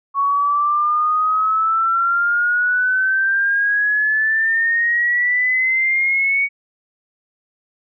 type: exponential sweep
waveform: sine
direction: up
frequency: 1108.7 to 2246 Hz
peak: -14 dBFS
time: 0.14-6.49 s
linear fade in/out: 50 ms
effects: none